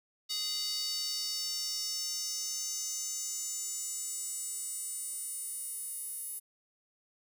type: tone with high-pass filter sweep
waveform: square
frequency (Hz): 415.3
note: G#4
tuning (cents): 0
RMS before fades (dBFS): -37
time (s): 0.29-6.4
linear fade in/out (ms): 20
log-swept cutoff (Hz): 4200 to 11000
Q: 4.5
effects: none